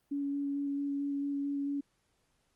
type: tone with vibrato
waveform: sine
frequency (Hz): 282.1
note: C#4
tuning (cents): +30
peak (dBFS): -31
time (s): 0.11-1.81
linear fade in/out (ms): 10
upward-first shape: square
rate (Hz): 4.5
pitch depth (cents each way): 8
effects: pink hiss -75 dBFS RMS until 2.55 s + Opus 32 kbps